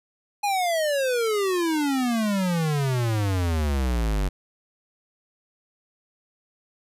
square exponential sweep, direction down, 836 to 46.25 Hz, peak -22 dBFS, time 0.43-4.29 s, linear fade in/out 10 ms, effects resampled to 32000 Hz

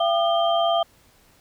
sine tone cluster, 678 / 777 / 1211 / 3155 Hz, E5 / G5 / D#6 / G7, +49 / -16 / -47 / +10 cents, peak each -19 / -27 / -27 / -28 dBFS, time 0-0.83 s, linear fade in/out 5 ms, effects pink hiss -57 dBFS RMS until 1.4 s

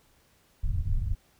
pink low-pass noise, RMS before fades -27 dBFS, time 0.63-1.15 s, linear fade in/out 10 ms, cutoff 110 Hz, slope 24 dB/octave, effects pink hiss -64 dBFS RMS until 1.39 s

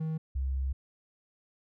triangle / sine tone pair in turn, 158.6 / 66.55 Hz, D#3 / C2, +33 / +30 cents, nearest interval octave + minor third, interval 1503 cents, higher first, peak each -28 dBFS, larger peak neither, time 0-0.18 / 0.35-0.73 s, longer second, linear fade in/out 10 ms, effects none

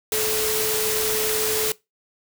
sine tone in noise, 434 Hz, A4, 24 cents flat, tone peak -25 dBFS, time 0.12-1.72 s, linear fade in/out 2 ms, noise white, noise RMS -24 dBFS, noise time 0.12-1.72 s, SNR -4 dB, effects noise-tail reverb RT60 0.2 s tail -21 dB re dry

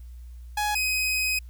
sawtooth tone pair in turn, 837 / 2518 Hz, G#5 / D#7, +13 / +20 cents, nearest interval octave + perfect fifth, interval 1907 cents, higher second, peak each -20 dBFS, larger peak neither, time 0.57-0.75 / 0.75-1.39 s, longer second, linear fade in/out 5 ms, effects added 60 Hz sine -39 dBFS peak until 1.49 s + white hiss -65 dBFS RMS until 1.49 s

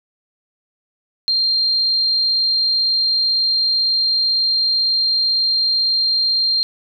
sine tone, 4186 Hz, C8, in tune, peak -14 dBFS, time 1.28-6.63 s, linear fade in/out 0 ms, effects none

